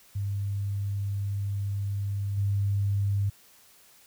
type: tone with level steps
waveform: sine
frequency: 100 Hz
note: G2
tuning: 35 cents sharp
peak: -27 / -23 dBFS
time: 0.15-3.3 s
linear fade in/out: 10 ms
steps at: 2.37 s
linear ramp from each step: 10 ms
effects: white hiss -57 dBFS RMS until 4.06 s